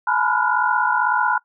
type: tone cluster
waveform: sine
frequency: 851 / 968 / 1010 / 1401 / 1457 Hz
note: G#5 / B5 / B5 / F6 / F#6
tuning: +42 / -35 / +39 / +5 / -27 cents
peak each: -23 dBFS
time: 0.07-1.38 s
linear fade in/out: 5 ms
effects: noise-tail reverb RT60 0.1 s tail -21 dB re dry